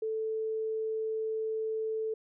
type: tone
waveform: sine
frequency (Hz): 440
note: A4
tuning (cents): 0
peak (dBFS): -30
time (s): 0.02-2.14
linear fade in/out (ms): 5
effects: none